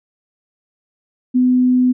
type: tone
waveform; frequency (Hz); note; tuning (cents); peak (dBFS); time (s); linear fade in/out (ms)
sine; 251.7; B3; +33; -10; 1.34-1.93; 20
effects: none